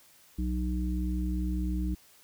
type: harmonic tone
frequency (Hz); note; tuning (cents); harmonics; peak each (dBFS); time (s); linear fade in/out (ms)
61.6; B1; -4; 1 / 3 / 5; -29 / -34 / -36; 0.38-1.95; 10
effects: white hiss -59 dBFS RMS until 2.23 s